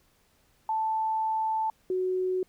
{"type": "tone pair in turn", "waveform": "sine", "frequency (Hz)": [880, 370], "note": ["A5", "F#4"], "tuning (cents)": [0, 0], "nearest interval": "octave + minor third", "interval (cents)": 1500, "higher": "first", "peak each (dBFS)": -25, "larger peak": "neither", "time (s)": [[0.69, 1.7], [1.9, 2.43]], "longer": "first", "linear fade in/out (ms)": 2, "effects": ["pink hiss -66 dBFS RMS until 2.48 s"]}